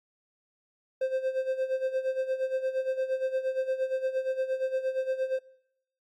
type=tone with tremolo; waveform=triangle; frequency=523.3 Hz; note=C5; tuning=in tune; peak=-22 dBFS; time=1.01-5.39 s; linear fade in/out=5 ms; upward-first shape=sine; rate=8.6 Hz; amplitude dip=75%; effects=noise-tail reverb RT60 0.8 s tail -22 dB re dry + AAC 48 kbps